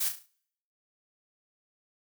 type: noise with echo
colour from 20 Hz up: blue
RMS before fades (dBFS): -29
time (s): 0-0.09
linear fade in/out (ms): 10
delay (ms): 35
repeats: 5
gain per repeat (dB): -7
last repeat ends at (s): 0.265
effects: noise-tail reverb RT60 0.7 s tail -26 dB re dry